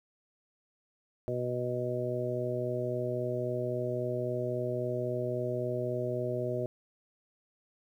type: harmonic tone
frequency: 123.7 Hz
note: B2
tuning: 3 cents sharp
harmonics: 1 / 2 / 3 / 4 / 5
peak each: -36 / -41 / -35 / -38 / -35 dBFS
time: 1.28-6.66 s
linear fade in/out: 0 ms
effects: 11-bit